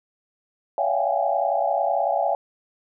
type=tone cluster; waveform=sine; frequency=566 / 663 / 694 / 770 / 828 Hz; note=C#5 / E5 / F5 / G5 / G#5; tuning=+36 / +10 / -11 / -31 / -5 cents; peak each=-26 dBFS; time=0.78-2.35 s; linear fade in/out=2 ms; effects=none